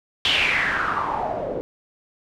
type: noise with low-pass filter sweep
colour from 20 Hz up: white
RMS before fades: -23 dBFS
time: 0.25-1.61 s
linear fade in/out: 0 ms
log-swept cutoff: 3300 to 460 Hz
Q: 5.7
effects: none